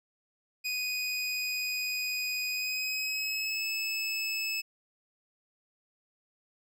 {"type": "tone with pitch glide", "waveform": "25% pulse", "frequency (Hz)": [2489, 2604], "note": ["D#7", "E7"], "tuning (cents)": [0, -22], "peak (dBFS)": -27, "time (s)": [0.64, 4.62], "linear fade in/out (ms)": 20, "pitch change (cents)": 78, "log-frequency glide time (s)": [2.48, 3.65], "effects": []}